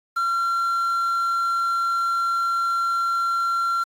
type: tone with quantisation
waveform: triangle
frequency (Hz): 1368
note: F6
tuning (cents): -36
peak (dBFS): -18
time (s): 0.16-3.84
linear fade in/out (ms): 10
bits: 7
effects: AAC 64 kbps